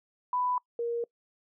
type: tone pair in turn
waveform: sine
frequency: 994 / 470 Hz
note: B5 / A#4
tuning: +11 / +14 cents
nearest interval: octave + minor second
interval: 1297 cents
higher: first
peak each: -26 / -28 dBFS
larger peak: first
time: 0.33-0.58 / 0.79-1.04 s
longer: neither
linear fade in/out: 2 ms
effects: noise-tail reverb RT60 0.1 s tail -24 dB re dry